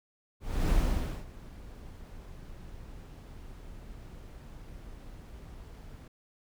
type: noise with ADSR envelope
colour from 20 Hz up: brown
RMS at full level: -25 dBFS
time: 0.4-6.08 s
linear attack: 310 ms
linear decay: 540 ms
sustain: -21 dB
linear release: 5 ms
effects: none